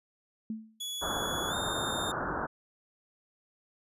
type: tone with exponential decay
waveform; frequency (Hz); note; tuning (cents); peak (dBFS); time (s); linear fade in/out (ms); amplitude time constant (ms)
sine; 220; A3; 0; -30; 0.5-0.8; 2; 65
type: tone with pitch glide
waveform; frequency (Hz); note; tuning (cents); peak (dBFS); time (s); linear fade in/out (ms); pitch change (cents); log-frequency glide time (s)
sawtooth; 3390 to 3654; G#7 to A#7; +35 to -35; -32; 0.8-2.12; 10; +130; 1.49-1.54
type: low-pass noise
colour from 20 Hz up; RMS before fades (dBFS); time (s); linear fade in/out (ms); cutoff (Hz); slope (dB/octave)
white; -34; 1.01-2.47; 20; 1600; 96
effects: resampled to 32000 Hz